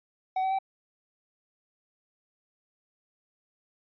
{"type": "tone with pitch steps", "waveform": "triangle", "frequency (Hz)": [753, 762.6, 772.4], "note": ["F#5", "G5", "G5"], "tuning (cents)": [30, -48, -26], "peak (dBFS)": -23, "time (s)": [0.36, 0.588], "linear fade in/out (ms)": 5, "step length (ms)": 76, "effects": ["resampled to 11025 Hz"]}